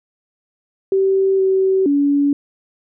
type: tone with pitch steps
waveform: sine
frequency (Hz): 385.9 / 381.6 / 284.7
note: G4 / G4 / C#4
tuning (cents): -27 / -47 / +46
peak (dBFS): -12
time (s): 0.92-2.33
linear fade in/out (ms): 2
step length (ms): 470
effects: none